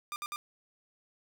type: tone bursts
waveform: sawtooth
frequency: 1200 Hz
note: D6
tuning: 37 cents sharp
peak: -32 dBFS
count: 3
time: 0.12-0.36 s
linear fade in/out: 0 ms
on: 40 ms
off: 60 ms
effects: 12-bit